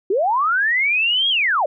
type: linear two-way sweep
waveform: sine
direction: up then down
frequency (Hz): 349.2 to 3322 to 528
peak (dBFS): -15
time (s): 0.1-1.66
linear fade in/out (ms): 5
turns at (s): 1.29
effects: none